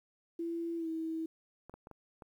sine tone with pitch glide, 335.7 to 323.1 Hz, E4 to E4, +32 to -35 cents, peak -34 dBFS, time 0.39-1.26 s, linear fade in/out 5 ms, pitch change -67 cents, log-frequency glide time 0.77-0.88 s
clicks, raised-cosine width 1 ms, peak -35 dBFS, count 5, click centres 1.696 / 1.74 / 1.871 / 1.913 / 2.222 s
effects 11-bit

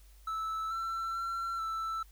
triangle tone with pitch steps, 1311 / 1343 / 1357 / 1325 Hz, E6 / E6 / E6 / E6, -10 / +32 / +50 / +9 cents, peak -31 dBFS, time 0.27-2.03 s, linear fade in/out 5 ms, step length 440 ms, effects added 50 Hz sine -54 dBFS peak until 2.11 s + white hiss -65 dBFS RMS until 2.11 s

